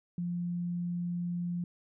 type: tone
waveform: sine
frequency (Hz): 174.61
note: F3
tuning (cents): 0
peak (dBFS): -31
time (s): 0.18-1.64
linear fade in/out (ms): 2
effects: none